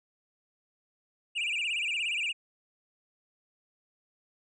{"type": "tone with vibrato", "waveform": "triangle", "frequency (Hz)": 2600, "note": "E7", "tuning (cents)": -24, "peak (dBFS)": -27, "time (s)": [1.35, 2.33], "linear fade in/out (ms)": 20, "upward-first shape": "sine", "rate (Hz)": 17, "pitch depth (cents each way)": 190, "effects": ["resampled to 22050 Hz"]}